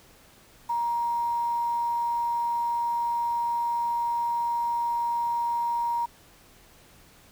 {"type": "tone with quantisation", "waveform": "sine", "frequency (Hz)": 943, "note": "A#5", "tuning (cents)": 20, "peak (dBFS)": -24, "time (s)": [0.69, 6.06], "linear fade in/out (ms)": 10, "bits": 8, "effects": ["pink hiss -55 dBFS RMS until 7.31 s"]}